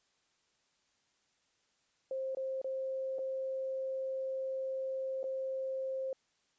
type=tone with dropouts; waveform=sine; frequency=529 Hz; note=C5; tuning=19 cents sharp; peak=-34 dBFS; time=2.11-6.13 s; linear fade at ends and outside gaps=2 ms; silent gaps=2.349-2.37 / 2.616-2.644 / 3.185-3.19 / 5.231-5.24 s; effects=white hiss -75 dBFS RMS until 6.58 s + resampled to 16000 Hz